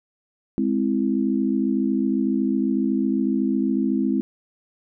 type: chord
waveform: sine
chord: Ab augmented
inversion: none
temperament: equal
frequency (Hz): 207.7 / 261.6 / 329.6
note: Ab3 / C4 / E4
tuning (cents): 0 / 0 / 0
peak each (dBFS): -23 / -22 / -25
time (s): 0.58-4.21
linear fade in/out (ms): 0
effects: none